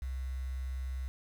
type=tone with quantisation; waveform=sine; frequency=65 Hz; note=C2; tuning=11 cents flat; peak=-34 dBFS; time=0.02-1.08 s; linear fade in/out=0 ms; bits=9; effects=none